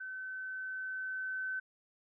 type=tone with level ramp; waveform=sine; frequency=1525 Hz; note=G6; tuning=48 cents flat; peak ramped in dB=-40 to -34 dBFS; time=0-1.6 s; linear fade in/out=10 ms; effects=none